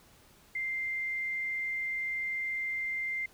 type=tone; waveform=sine; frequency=2093 Hz; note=C7; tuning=in tune; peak=-31 dBFS; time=0.55-3.26 s; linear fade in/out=5 ms; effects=pink hiss -60 dBFS RMS until 3.33 s